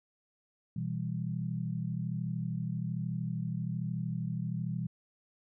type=chord; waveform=sine; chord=E minor; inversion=second; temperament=just; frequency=123.61 / 164.81 / 197.78 Hz; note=B2 / E3 / G3; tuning=+2 / 0 / +16 cents; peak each=-36 / -35 / -39 dBFS; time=0.76-4.87 s; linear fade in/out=5 ms; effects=none